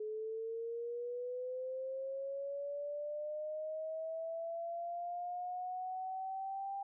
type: linear sweep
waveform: sine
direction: up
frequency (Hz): 426.1 to 794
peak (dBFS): -38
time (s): 0-6.83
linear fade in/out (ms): 5
effects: none